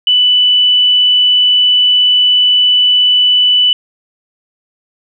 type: tone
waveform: sine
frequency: 2981 Hz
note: F#7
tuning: 12 cents sharp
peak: -6 dBFS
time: 0.07-3.73 s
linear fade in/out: 2 ms
effects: none